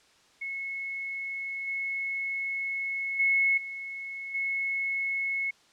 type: tone with level steps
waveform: sine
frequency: 2187 Hz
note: C#7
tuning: 24 cents flat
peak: -32 / -29 / -21 / -35 / -27 dBFS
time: 0.41-5.51 s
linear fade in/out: 10 ms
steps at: 1.67 / 3.19 / 3.57 / 4.34 s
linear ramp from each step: 10 ms
effects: white hiss -61 dBFS RMS until 5.72 s + low-pass 6000 Hz 12 dB/octave